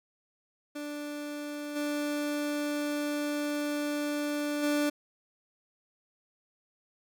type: tone with level steps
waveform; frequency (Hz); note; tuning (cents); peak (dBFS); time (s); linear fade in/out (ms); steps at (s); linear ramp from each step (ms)
30% pulse; 293.7; D4; 0; -33 / -27 / -23; 0.75-4.9; 10; 1.75 / 4.62; 20
effects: none